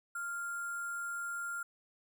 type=tone with sample-and-hold; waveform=sine; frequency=1395 Hz; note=F6; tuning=2 cents flat; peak=-36 dBFS; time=0.15-1.63 s; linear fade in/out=5 ms; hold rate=8820 Hz; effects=none